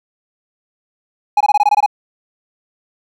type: tone bursts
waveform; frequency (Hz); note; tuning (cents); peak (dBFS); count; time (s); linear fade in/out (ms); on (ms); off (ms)
triangle; 830.6; G#5; 0; -6; 9; 1.37-1.862; 5; 36; 21
effects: none